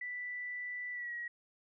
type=tone with pitch glide; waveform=sine; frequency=1975.5 to 1907.1 Hz; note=B6 to A#6; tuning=0 to +39 cents; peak=-38 dBFS; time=0.01-1.28 s; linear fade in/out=5 ms; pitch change=-61 cents; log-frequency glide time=0.92-1.13 s; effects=none